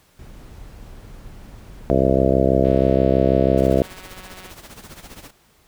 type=noise; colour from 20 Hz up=brown; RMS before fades=-39 dBFS; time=0.19-2.95 s; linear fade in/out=2 ms
type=harmonic tone; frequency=66.2 Hz; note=C2; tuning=21 cents sharp; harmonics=1 / 2 / 3 / 4 / 5 / 6 / 7 / 8 / 9 / 10; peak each=-23 / -23 / -23 / -23 / -23 / -23 / -23 / -23 / -23 / -23 dBFS; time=1.9-3.82 s; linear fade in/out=0 ms
type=click train; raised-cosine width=0.3 ms; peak=-27 dBFS; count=346; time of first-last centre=2.65-4.505 s; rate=186 Hz
type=noise with tremolo; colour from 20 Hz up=pink; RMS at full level=-38 dBFS; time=3.57-5.31 s; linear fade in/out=10 ms; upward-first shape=sine; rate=15 Hz; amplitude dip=70%
effects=pink hiss -57 dBFS RMS until 5.67 s